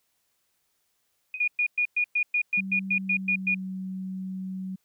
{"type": "tone with exponential decay", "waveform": "sine", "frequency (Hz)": 2504, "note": "D#7", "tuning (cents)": 10, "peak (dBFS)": -28, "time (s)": [1.34, 1.49], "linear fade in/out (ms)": 2, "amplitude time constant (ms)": 32}
{"type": "tone bursts", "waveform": "sine", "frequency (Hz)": 2444, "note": "D#7", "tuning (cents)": -32, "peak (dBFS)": -21, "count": 12, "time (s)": [1.4, 3.546], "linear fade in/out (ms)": 5, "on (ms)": 78, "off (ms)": 110}
{"type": "tone with pitch glide", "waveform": "sine", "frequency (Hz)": [191.9, 188.17], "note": ["G3", "F#3"], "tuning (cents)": [-37, 29], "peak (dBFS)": -31, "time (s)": [2.57, 4.76], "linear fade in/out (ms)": 10, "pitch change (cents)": -34, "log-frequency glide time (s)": [2.89, 3.61]}
{"effects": ["white hiss -73 dBFS RMS until 4.84 s"]}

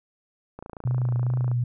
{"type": "click train", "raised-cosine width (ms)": 1, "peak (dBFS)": -24, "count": 27, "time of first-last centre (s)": [0.59, 1.515], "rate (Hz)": 28.1}
{"type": "tone with vibrato", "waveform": "sine", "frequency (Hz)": 123.47, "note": "B2", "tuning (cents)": 0, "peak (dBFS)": -21, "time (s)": [0.85, 1.64], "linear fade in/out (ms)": 5, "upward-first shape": "triangle", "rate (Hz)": 2.4, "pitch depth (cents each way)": 35}
{"effects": []}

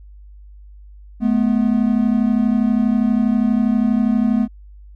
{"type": "tone pair together", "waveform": "triangle", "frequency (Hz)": [214.5, 246.9], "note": ["A3", "B3"], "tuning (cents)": [-44, 0], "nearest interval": "major second", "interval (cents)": 244, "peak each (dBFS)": [-14, -15], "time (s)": [1.2, 4.48], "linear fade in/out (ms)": 50, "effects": ["added 50 Hz sine -38 dBFS peak until 4.95 s"]}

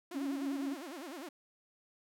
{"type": "tone with vibrato", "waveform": "sawtooth", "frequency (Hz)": 308.8, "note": "D#4", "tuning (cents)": -13, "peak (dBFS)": -39, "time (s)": [0.11, 1.29], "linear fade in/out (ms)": 5, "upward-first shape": "sine", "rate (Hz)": 9.9, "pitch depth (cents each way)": 290}
{"type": "tone", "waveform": "sine", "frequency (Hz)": 277.2, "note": "C#4", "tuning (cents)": 0, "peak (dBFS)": -34, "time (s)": [0.14, 0.75], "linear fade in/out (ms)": 20}
{"effects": []}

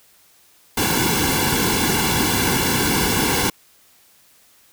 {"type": "noise with comb filter", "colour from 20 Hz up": "pink", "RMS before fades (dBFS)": -19, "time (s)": [0.77, 3.5], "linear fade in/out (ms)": 5, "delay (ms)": 1.6, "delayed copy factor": -0.95, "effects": ["white hiss -54 dBFS RMS until 4.72 s"]}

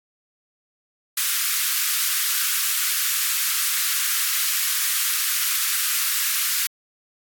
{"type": "high-pass noise", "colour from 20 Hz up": "white", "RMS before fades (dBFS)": -22, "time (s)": [1.17, 6.67], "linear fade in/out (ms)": 5, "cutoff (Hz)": 1200, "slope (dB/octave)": 48, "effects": ["AAC 64 kbps"]}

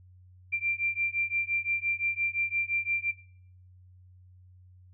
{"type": "beating tone pair", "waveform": "sine", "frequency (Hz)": [2363, 2368.8], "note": ["D7", "D7"], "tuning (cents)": [10, 14], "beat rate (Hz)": 5.8, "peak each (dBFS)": -29, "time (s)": [0.52, 3.12], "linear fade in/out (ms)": 20, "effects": ["noise-tail reverb RT60 0.6 s tail -20 dB re dry", "added 91 Hz sine -52 dBFS peak until 4.93 s"]}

